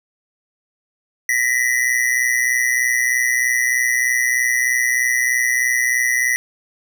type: ring-modulated tone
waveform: square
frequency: 1947 Hz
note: B6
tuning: 25 cents flat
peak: -13 dBFS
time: 1.29-6.36 s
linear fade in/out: 0 ms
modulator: 61.6 Hz
effects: none